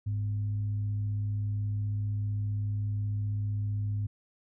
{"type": "tone with frequency modulation", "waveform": "sine", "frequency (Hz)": 103.3, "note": "G#2", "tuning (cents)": -9, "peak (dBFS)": -28, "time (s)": [0.06, 4.07], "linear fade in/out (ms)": 10, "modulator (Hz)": 148, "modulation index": 0.2, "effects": []}